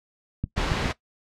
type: click train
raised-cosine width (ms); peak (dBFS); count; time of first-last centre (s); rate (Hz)
5; -14; 4; 0.44-0.857; 7.19
type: noise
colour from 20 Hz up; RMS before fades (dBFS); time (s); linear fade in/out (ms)
pink; -26; 0.56-0.93; 20
effects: noise-tail reverb RT60 0.1 s tail -17 dB re dry + low-pass 4000 Hz 12 dB/octave